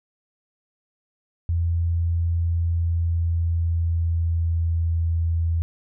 sine tone with pitch glide, 84.5 to 83.1 Hz, E2 to E2, +43 to +15 cents, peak -19 dBFS, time 1.49-5.62 s, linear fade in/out 0 ms, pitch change -28 cents, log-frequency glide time 2.48-4.94 s, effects none

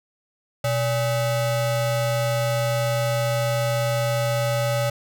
square ring-modulated tone, 349.2 Hz, F4, in tune, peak -18 dBFS, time 0.64-4.9 s, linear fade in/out 5 ms, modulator 225 Hz, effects none

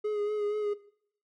triangle tone with vibrato, 418.4 Hz, G#4, 13 cents sharp, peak -25 dBFS, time 0.04-0.74 s, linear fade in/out 10 ms, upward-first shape sine, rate 4.2 Hz, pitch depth 27 cents each way, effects noise-tail reverb RT60 0.6 s tail -17 dB re dry + MP3 48 kbps

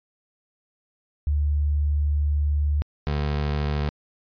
sine / 25% pulse tone pair in turn, 73.42 / 73.42 Hz, D2 / D2, 0 / 0 cents, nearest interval unison, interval 0 cents, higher neither, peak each -19 dBFS, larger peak neither, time 1.27-2.82 / 3.07-3.89 s, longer first, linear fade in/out 0 ms, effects resampled to 11025 Hz

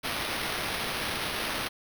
white noise with sample-and-hold, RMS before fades -32 dBFS, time 0.03-1.69 s, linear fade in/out 20 ms, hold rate 7350 Hz, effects none

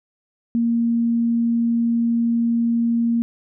sine tone, 233.1 Hz, A#3, in tune, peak -16 dBFS, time 0.55-3.22 s, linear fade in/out 0 ms, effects none

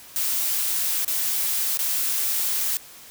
blue noise with dropouts, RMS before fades -24 dBFS, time 0.16-2.77 s, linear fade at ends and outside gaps 0 ms, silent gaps 1.047-1.079 / 1.773-1.791 s, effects white hiss -45 dBFS RMS until 3.1 s

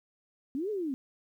sine linear two-way sweep, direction up then down, 250 to 440 to 250 Hz, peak -30 dBFS, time 0.55-0.94 s, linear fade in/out 0 ms, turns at 0.7 s, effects 11-bit

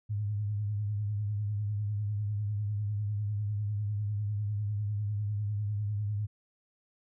sine tone with vibrato, 103.83 Hz, G#2, in tune, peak -29 dBFS, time 0.09-6.27 s, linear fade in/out 20 ms, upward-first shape triangle, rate 10 Hz, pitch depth 66 cents each way, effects none

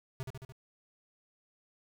square tone with echo, 131.6 Hz, C3, 10 cents sharp, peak -36 dBFS, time 0.2-0.23 s, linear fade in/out 0 ms, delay 73 ms, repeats 4, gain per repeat -3 dB, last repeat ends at 0.522 s, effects none

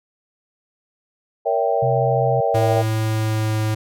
sine chord, A# diminished seventh, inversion none, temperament equal with one note detuned, 466.2 / 564.7 / 659.3 / 784 Hz, A#4 / C#5 / E5 / G5, 0 / +32 / 0 / 0 cents, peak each -22 dBFS, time 1.45-2.83 s, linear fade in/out 20 ms
sine tone, 129.5 Hz, C3, 17 cents flat, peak -20 dBFS, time 1.82-2.41 s, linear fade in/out 10 ms
square tone with pitch glide, 110 to 108.67 Hz, A2 to A2, 0 to -21 cents, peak -19 dBFS, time 2.54-3.75 s, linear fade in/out 10 ms, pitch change -21 cents, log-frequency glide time 2.99-3.6 s
effects none

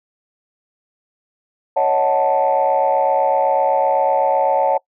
sine chord, D# half-diminished seventh, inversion third, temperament equal, 554.4 / 622.3 / 740 / 880 Hz, C#5 / D#5 / F#5 / A5, 0 / 0 / 0 / 0 cents, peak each -17 / -21 / -18 / -17 dBFS, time 1.76-4.78 s, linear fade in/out 10 ms, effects noise-tail reverb RT60 0.1 s tail -23 dB re dry + tanh soft clip ceiling -6 dBFS

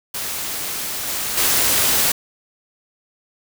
white noise with level steps, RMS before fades -26 / -24 / -17 dBFS, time 0.14-2.12 s, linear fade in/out 5 ms, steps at 1.07 / 1.37 s, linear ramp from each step 5 ms, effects none

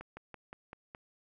slowing click train, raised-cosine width 0.5 ms, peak -30 dBFS, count 6, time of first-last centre 0.01-0.949 s, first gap 160 ms, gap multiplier 1.08, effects none

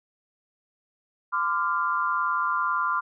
sine tone cluster, 1024 / 1182 / 1392 Hz, C6 / D6 / F6, -38 / +11 / -6 cents, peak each -27 dBFS, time 1.32-3.01 s, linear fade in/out 20 ms, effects none

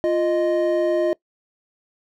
triangle tone pair together, 348 / 620 Hz, F4 / D#5, -6 / -6 cents, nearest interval minor seventh, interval 1000 cents, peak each -18 dBFS, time 0.04-1.13 s, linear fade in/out 0 ms, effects noise-tail reverb RT60 0.1 s tail -22 dB re dry

